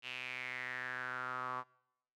sawtooth tone with band-pass filter sweep, 126.7 Hz, B2, 45 cents sharp, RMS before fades -42 dBFS, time 0.02-1.64 s, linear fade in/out 50 ms, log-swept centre 2800 to 1100 Hz, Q 5.9, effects noise-tail reverb RT60 0.8 s tail -23 dB re dry

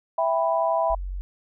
sine chord, E minor, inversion none, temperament just, 659.3 / 791.1 / 988.9 Hz, E5 / G5 / B5, 0 / +16 / +2 cents, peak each -22 / -27 / -25 dBFS, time 0.18-0.95 s, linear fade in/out 5 ms
sine tone, 46.26 Hz, F#1, in tune, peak -28 dBFS, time 0.9-1.21 s, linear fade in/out 0 ms
effects none

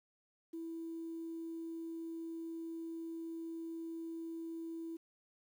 sine tone, 329.6 Hz, E4, in tune, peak -40 dBFS, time 0.53-4.97 s, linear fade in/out 10 ms, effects tanh soft clip ceiling -36 dBFS + 11-bit

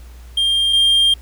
triangle tone pair in turn, 3200 / 3200 Hz, G7 / G7, +35 / +35 cents, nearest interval unison, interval 0 cents, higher neither, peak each -12 / -9 dBFS, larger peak second, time 0.37-0.73 / 0.73-1.14 s, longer second, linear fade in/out 5 ms, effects added 60 Hz sine -35 dBFS peak until 1.21 s + pink hiss -49 dBFS RMS until 1.21 s

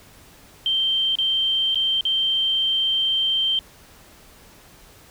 sine tone with dropouts, 3136 Hz, G7, in tune, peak -18 dBFS, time 0.66-3.59 s, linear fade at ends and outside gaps 1 ms, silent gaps 1.154-1.186 / 1.746-1.756 / 2.009-2.052 s, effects pink hiss -49 dBFS RMS until 5.1 s

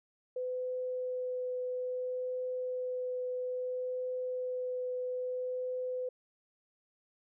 sine tone with vibrato, 504 Hz, B4, 35 cents sharp, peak -33 dBFS, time 0.36-6.09 s, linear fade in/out 5 ms, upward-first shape triangle, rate 0.6 Hz, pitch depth 8 cents each way, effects none

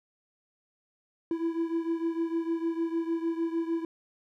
triangle beating tone pair, 330 / 336.6 Hz, E4 / E4, +2 / +36 cents, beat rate 6.6 Hz, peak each -27 / -31 dBFS, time 1.31-3.85 s, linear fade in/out 2 ms, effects none

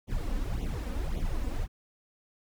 brown noise with flanger, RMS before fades -31 dBFS, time 0.07-1.68 s, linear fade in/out 50 ms, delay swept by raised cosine 0.3 to 4 ms, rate 1.8 Hz, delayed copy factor +0.9, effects none

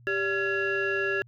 sine tone cluster, 393.1 / 579 / 1379 / 1683 / 2749 Hz, G4 / D5 / F6 / G#6 / F7, +5 / -25 / -22 / +23 / -28 cents, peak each -28 / -36 / -35 / -27 / -34 dBFS, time 0.07-1.22 s, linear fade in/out 0 ms, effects tanh soft clip ceiling -18 dBFS + added 120 Hz sine -51 dBFS peak until 1.27 s

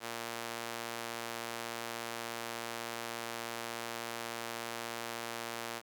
sawtooth tone with high-pass filter, 116.54 Hz, A#2, in tune, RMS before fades -41 dBFS, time 0-5.82 s, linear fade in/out 50 ms, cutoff 510 Hz, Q 0.5, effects none

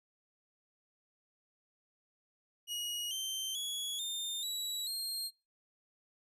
sawtooth tone with pitch steps, 2893 / 3119 / 3362 / 3624 / 3907 / 4211 Hz, F#7 / G7 / G#7 / A#7 / B7 / C8, -40 / -9 / +20 / -50 / -19 / +10 cents, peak -33 dBFS, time 2.67-5.31 s, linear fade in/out 50 ms, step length 440 ms, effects noise-tail reverb RT60 0.3 s tail -26 dB re dry + resampled to 32000 Hz

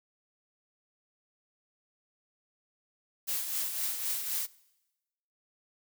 blue noise with tremolo, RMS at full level -31 dBFS, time 3.27-4.47 s, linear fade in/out 20 ms, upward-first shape triangle, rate 3.9 Hz, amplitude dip 55%, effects noise-tail reverb RT60 1.0 s tail -22 dB re dry

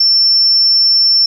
sine tone, 5390 Hz, E8, 38 cents sharp, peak -7 dBFS, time 0-1.26 s, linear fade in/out 5 ms, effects 7-bit

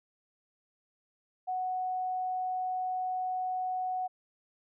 sine tone, 740 Hz, F#5, in tune, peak -30 dBFS, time 1.47-4.08 s, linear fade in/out 20 ms, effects none

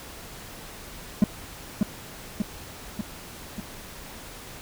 triangle tone with echo, 207.7 Hz, G#3, in tune, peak -11 dBFS, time 1.22-1.24 s, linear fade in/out 2 ms, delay 590 ms, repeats 4, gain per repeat -4 dB, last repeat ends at 3.6 s, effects pink hiss -42 dBFS RMS until 4.61 s

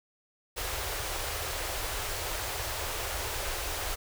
pink band-stop noise, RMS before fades -34 dBFS, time 0.56-3.96 s, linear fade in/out 20 ms, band 100 to 400 Hz, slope 24 dB/octave, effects none

